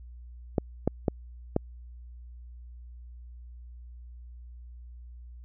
clicks, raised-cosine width 2 ms, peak -10 dBFS, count 4, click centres 0.582 / 0.876 / 1.082 / 1.564 s, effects added 60 Hz sine -43 dBFS peak until 5.44 s

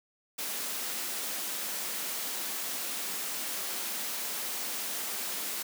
white high-pass noise, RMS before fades -35 dBFS, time 0.38-5.63 s, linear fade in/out 10 ms, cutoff 180 Hz, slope 48 dB/octave, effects none

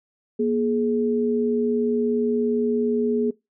sine tone pair together, 238.3 / 421.2 Hz, A#3 / G#4, +38 / +24 cents, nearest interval minor seventh, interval 986 cents, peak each -22 / -21 dBFS, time 0.39-3.31 s, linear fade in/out 10 ms, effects noise-tail reverb RT60 0.2 s tail -21 dB re dry

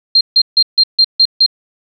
sine tone bursts, 4186 Hz, C8, in tune, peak -5 dBFS, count 7, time 0.15-1.463 s, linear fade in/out 5 ms, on 59 ms, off 150 ms, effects none

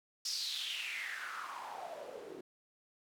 white noise with band-pass filter sweep, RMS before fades -42 dBFS, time 0.25-2.41 s, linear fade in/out 5 ms, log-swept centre 5400 to 350 Hz, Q 5.8, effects none

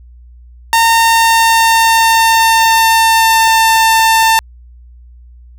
sawtooth tone with pitch glide, 914 to 895.7 Hz, A#5 to A5, -34 to +31 cents, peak -3 dBFS, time 0.73-4.39 s, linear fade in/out 0 ms, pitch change -35 cents, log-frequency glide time 0.84-3.75 s, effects added 60 Hz sine -35 dBFS peak until 5.58 s

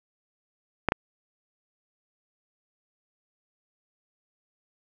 clicks, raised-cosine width 0.5 ms, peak -6 dBFS, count 2, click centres 0.887 / 0.921 s, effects none

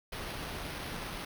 pink noise with sample-and-hold, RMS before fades -40 dBFS, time 0.12-1.25 s, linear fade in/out 5 ms, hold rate 7350 Hz, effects none

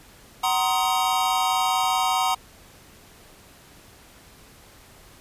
square chord, C half-diminished seventh, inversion second, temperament just, 753.5 / 941.9 / 1046.5 / 1255.8 Hz, Gb5 / Bb5 / C6 / Eb6, +31 / +18 / 0 / +16 cents, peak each -25 / -26 / -28 / -29 dBFS, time 0.43-2.35 s, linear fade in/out 10 ms, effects pink hiss -50 dBFS RMS until 5.2 s + resampled to 32000 Hz

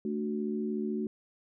sine chord, D major, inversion second, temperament equal, 220 / 293.7 / 370 Hz, A3 / D4 / F#4, 0 / 0 / 0 cents, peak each -32 / -38 / -35 dBFS, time 0.05-1.07 s, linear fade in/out 2 ms, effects none

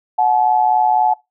sine tone pair together, 736 / 859.9 Hz, F#5 / A5, -9 / -40 cents, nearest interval minor third, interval 269 cents, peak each -14 dBFS, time 0.18-1.14 s, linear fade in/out 10 ms, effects noise-tail reverb RT60 0.2 s tail -23 dB re dry

